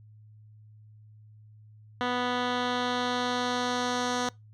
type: tone with low-pass filter sweep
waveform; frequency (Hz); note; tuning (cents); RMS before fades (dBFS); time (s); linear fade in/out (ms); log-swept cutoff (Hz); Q
10% pulse; 246.9; B3; 0; -29; 2.01-4.29; 0; 2900 to 5800; 1.7
effects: noise-tail reverb RT60 0.2 s tail -23 dB re dry + added 107 Hz sine -50 dBFS peak until 4.53 s